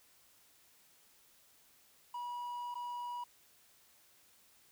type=tone with dropouts; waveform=triangle; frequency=969 Hz; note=B5; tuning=33 cents flat; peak=-37 dBFS; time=2.14-3.24 s; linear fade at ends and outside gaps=5 ms; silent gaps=2.743-2.753 s; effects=white hiss -66 dBFS RMS until 4.71 s